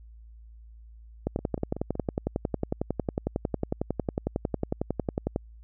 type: two click trains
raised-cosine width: 2 ms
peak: -13 / -21 dBFS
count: 46 / 4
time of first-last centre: 1.27-5.361 / 1.39-1.954 s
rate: 11 / 5.32 Hz
effects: added 56 Hz sine -46 dBFS peak until 5.63 s